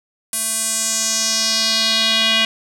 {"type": "tone with band-pass filter sweep", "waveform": "square", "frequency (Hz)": 222.5, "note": "A3", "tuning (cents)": 20, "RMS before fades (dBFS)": -18, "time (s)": [0.33, 2.45], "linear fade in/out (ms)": 2, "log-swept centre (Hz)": [10000, 3000], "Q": 3, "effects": []}